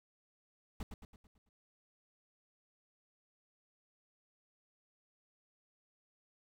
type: noise with echo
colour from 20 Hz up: brown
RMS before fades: -40 dBFS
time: 0.8-0.83 s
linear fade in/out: 2 ms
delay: 110 ms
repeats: 6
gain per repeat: -6 dB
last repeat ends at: 1.49 s
effects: none